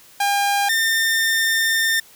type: tone pair in turn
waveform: sawtooth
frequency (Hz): 805 / 1807.2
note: G5 / A6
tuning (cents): +46 / +46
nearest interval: octave + major second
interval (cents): 1400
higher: second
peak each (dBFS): -13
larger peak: neither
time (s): 0.2-0.69 / 0.69-2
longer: second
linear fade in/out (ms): 5
effects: white hiss -48 dBFS RMS until 2.15 s